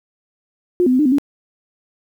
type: tone with pitch steps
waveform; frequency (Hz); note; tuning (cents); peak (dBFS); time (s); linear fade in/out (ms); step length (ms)
sine; 356.7 / 253.1 / 256.3 / 302 / 254.3 / 283.7; F4 / B3 / C4 / D4 / C4 / C#4; +37 / +43 / -36 / +48 / -49 / +40; -11; 0.8-1.184; 0; 64
effects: 8-bit